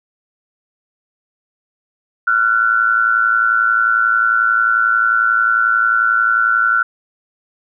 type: tone pair together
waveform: sine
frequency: 1372.8 / 1484 Hz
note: F6 / F#6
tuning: -30 / +5 cents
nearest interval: minor second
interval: 135 cents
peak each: -14 dBFS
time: 2.27-6.83 s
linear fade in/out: 5 ms
effects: none